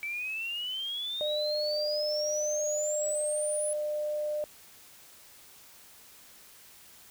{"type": "exponential sweep", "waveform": "sine", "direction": "up", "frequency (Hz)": [2300, 10170], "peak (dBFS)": -32, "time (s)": [0.03, 3.73], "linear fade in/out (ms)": 0}
{"type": "tone", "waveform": "sine", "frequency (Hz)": 600, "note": "D5", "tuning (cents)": 37, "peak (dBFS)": -29, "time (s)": [1.21, 4.44], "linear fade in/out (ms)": 0}
{"effects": ["white hiss -54 dBFS RMS until 7.1 s"]}